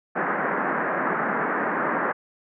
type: band-pass noise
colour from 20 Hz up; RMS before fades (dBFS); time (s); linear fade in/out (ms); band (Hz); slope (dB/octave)
white; -25; 0.15-2.13; 20; 160 to 1800; 48
effects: none